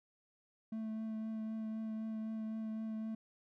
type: tone with vibrato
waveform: triangle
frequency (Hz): 220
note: A3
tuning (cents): 0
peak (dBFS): -36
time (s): 0.72-3.15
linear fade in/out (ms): 5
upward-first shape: triangle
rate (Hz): 3.9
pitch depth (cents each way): 15
effects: none